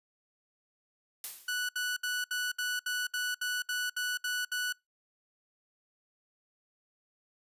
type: noise with exponential decay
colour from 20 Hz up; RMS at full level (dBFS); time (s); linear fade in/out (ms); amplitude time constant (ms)
blue; -35; 1.24-1.65; 1; 88
type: tone bursts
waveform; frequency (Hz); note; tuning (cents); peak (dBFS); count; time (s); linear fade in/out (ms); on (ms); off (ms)
sawtooth; 1480; F#6; 0; -27; 12; 1.48-4.726; 5; 210; 66
effects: noise-tail reverb RT60 0.2 s tail -25 dB re dry + resampled to 32000 Hz